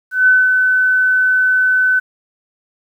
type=tone with ADSR envelope; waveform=sine; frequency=1511 Hz; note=F#6; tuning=36 cents sharp; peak=-6 dBFS; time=0.11-2 s; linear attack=160 ms; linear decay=210 ms; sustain=-4 dB; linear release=15 ms; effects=8-bit